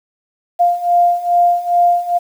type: beating tone pair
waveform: sine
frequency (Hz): 698.5 / 700.9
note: F5 / F5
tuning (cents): 0 / +6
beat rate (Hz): 2.4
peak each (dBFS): -15 / -12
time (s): 0.59-2.19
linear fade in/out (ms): 20
effects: 7-bit